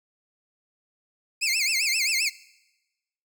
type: tone with vibrato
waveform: 20% pulse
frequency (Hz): 2363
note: D7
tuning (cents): +10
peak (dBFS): -17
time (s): 1.41-2.3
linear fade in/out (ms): 20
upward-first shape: sine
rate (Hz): 7.6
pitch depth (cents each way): 220
effects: noise-tail reverb RT60 1.0 s tail -20 dB re dry